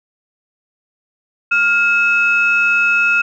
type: tone pair together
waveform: sine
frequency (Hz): 1406 / 2589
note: F6 / E7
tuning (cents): +11 / -32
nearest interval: major seventh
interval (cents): 1057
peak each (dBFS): -13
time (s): 1.51-3.22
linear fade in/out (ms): 10
effects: tanh soft clip ceiling -4 dBFS